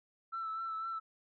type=tone with vibrato; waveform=sine; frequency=1327 Hz; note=E6; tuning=11 cents sharp; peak=-35 dBFS; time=0.32-1 s; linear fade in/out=20 ms; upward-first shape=sine; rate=4 Hz; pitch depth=26 cents each way; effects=tanh soft clip ceiling -32 dBFS